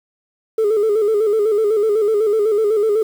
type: tone with vibrato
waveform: sine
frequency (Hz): 426.3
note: G#4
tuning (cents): +45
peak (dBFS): -11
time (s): 0.58-3.03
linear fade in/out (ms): 5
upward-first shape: square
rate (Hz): 8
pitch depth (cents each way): 66
effects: tanh soft clip ceiling -11 dBFS + 7-bit